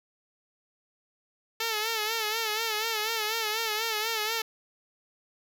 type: tone with vibrato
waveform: 5% pulse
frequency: 440 Hz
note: A4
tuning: in tune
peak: -16 dBFS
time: 1.6-4.42 s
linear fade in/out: 5 ms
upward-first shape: sine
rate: 4.1 Hz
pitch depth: 74 cents each way
effects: none